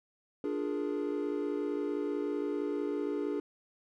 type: chord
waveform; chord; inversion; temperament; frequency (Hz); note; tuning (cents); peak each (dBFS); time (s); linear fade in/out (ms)
triangle; Bb dominant seventh; first; equal; 293.7 / 349.2 / 415.3 / 466.2; D4 / F4 / Ab4 / Bb4; 0 / 0 / 0 / 0; -33 / -37 / -33 / -39; 0.44-3.4; 2
effects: none